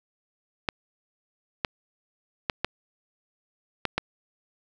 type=clicks; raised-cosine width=0.3 ms; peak=-8 dBFS; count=6; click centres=0.688 / 1.648 / 2.498 / 2.646 / 3.853 / 3.98 s; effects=8-bit